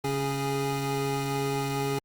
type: tone pair together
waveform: 25% pulse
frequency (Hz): 138.59 / 413.5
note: C#3 / G#4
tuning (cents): 0 / -8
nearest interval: octave + perfect fifth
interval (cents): 1892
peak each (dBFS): -26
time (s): 0.04-1.99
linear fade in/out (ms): 5
effects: Opus 48 kbps